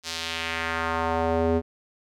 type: tone with band-pass filter sweep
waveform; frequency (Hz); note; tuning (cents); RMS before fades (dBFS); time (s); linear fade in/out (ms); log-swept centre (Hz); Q
square; 82.41; E2; 0; -26; 0.03-1.62; 50; 5200 to 370; 1.5
effects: none